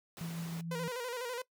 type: high-pass noise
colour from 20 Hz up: pink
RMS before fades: -49 dBFS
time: 0.17-0.61 s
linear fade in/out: 0 ms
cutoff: 160 Hz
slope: 12 dB/octave
type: tone with tremolo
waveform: sine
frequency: 166.8 Hz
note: E3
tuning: 21 cents sharp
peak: -36 dBFS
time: 0.21-0.88 s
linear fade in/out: 0 ms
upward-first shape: sine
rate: 6.6 Hz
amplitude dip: 30%
type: tone with vibrato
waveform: sawtooth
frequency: 489.7 Hz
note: B4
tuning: 15 cents flat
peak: -33 dBFS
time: 0.71-1.42 s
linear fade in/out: 5 ms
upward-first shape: square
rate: 12 Hz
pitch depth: 62 cents each way
effects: noise-tail reverb RT60 0.1 s tail -19 dB re dry